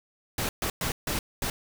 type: noise bursts at uneven times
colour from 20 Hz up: pink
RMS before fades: -29 dBFS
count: 5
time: 0.38-0.49 / 0.62-0.7 / 0.81-0.92 / 1.07-1.19 / 1.42-1.5 s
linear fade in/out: 2 ms
effects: none